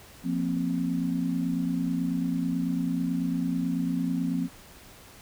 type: chord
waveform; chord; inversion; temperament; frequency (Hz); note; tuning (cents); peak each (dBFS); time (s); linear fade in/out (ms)
sine; F suspended fourth; none; just; 174.61 / 232.8 / 261.9; F3 / Bb3 / C4; 0 / -2 / +2; -29 / -32 / -28; 0.23-4.49; 50
effects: pink hiss -50 dBFS RMS until 5.21 s